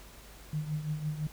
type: tone with tremolo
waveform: sine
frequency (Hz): 152.3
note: D#3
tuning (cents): -37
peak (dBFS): -28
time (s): 0.53-1.27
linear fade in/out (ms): 2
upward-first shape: triangle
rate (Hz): 5.9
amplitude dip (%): 75
effects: added 50 Hz sine -53 dBFS peak until 1.32 s + pink hiss -53 dBFS RMS until 1.32 s